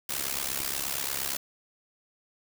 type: noise with amplitude modulation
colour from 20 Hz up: white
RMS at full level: -28 dBFS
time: 0.09-1.37 s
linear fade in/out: 5 ms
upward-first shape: sine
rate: 68.5 Hz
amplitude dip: 85%
effects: none